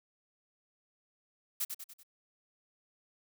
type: noise with echo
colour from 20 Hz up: blue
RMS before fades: -33 dBFS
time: 1.6-1.65 s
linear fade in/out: 10 ms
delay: 96 ms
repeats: 4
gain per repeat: -6 dB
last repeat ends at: 2.034 s
effects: none